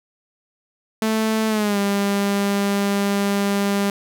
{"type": "tone with pitch glide", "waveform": "sawtooth", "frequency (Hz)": [219.8, 200.4], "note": ["A3", "G3"], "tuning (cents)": [-2, 38], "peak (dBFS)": -14, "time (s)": [1.02, 3.9], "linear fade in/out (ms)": 2, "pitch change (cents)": -160, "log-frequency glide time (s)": [1.48, 1.78], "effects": []}